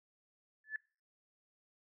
sine tone with exponential growth, 1735 Hz, A6, 25 cents flat, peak -32 dBFS, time 0.64-0.76 s, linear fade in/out 2 ms, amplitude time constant 26 ms, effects noise-tail reverb RT60 0.4 s tail -24 dB re dry

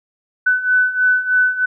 sine beating tone pair, 1499 / 1502.2 Hz, F#6 / F#6, +22 / +26 cents, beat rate 3.2 Hz, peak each -18 / -14 dBFS, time 0.46-1.66 s, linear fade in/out 10 ms, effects none

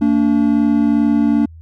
triangle tone pair together, 226.3 / 288.8 Hz, A3 / D4, +49 / -29 cents, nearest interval major third, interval 422 cents, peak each -12 dBFS, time 0.01-1.46 s, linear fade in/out 10 ms, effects added 81 Hz sine -35 dBFS peak until 1.61 s

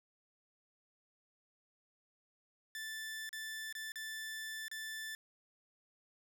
sawtooth tone with dropouts, 1760 Hz, A6, in tune, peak -38 dBFS, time 2.75-5.15 s, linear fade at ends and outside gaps 1 ms, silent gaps 3.292-3.329 / 3.726-3.751 / 3.92-3.957 / 4.682-4.714 s, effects none

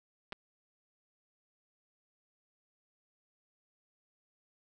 clicks, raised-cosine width 0.3 ms, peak -25 dBFS, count 2, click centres 0.323 / 0.328 s, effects none

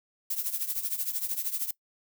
violet noise with tremolo, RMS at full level -28 dBFS, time 0.3-1.71 s, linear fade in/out 5 ms, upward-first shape triangle, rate 13 Hz, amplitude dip 85%, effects noise-tail reverb RT60 0.1 s tail -21 dB re dry

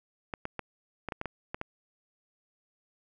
clicks, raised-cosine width 0.5 ms, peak -19 dBFS, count 9, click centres 0.338 / 0.454 / 0.593 / 1.087 / 1.122 / 1.214 / 1.257 / 1.545 / 1.614 s, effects none

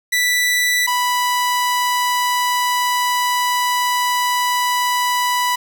sawtooth tone pair in turn, 1974 / 987 Hz, B6 / B5, -1 / -1 cents, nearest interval octave, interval 1200 cents, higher first, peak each -11 / -12 dBFS, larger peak first, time 0.12-0.87 / 0.87-5.56 s, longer second, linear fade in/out 10 ms, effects 7-bit

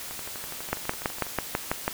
two click trains, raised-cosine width 0.5 ms, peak -23 / -9 dBFS, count 15 / 8, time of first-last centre 0.11-1.267 / 0.73-1.879 s, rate 12.1 / 6.09 Hz, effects white hiss -38 dBFS RMS until 1.93 s

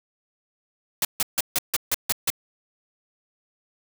white noise bursts, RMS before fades -22 dBFS, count 8, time 1.02-2.302 s, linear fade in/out 2 ms, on 29 ms, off 150 ms, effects none

